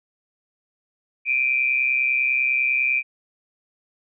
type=tone pair together; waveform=sine; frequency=2356 / 2486 Hz; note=D7 / D#7; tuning=+5 / -2 cents; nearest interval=minor second; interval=93 cents; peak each=-20 / -22 dBFS; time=1.25-3.03 s; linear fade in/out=50 ms; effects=none